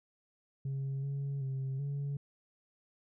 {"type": "tone with pitch steps", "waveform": "sine", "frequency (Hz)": [136.2, 139.3, 133.6, 141.3], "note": ["C#3", "C#3", "C3", "C#3"], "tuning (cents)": [-30, 9, 36, 34], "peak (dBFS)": -31, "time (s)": [0.65, 2.17], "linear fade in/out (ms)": 5, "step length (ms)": 380, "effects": ["tanh soft clip ceiling -32 dBFS"]}